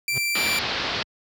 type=tone; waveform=sawtooth; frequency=2349 Hz; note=D7; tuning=in tune; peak=-19 dBFS; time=0.08-0.59 s; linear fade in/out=2 ms
type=tone with exponential growth; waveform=45% pulse; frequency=129.3 Hz; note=C3; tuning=20 cents flat; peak=-26 dBFS; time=0.09-0.18 s; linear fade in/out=2 ms; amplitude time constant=19 ms
type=low-pass noise; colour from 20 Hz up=white; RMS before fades=-27 dBFS; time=0.35-1.03 s; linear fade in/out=5 ms; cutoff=4800 Hz; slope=48 dB/octave
effects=high-pass 60 Hz 12 dB/octave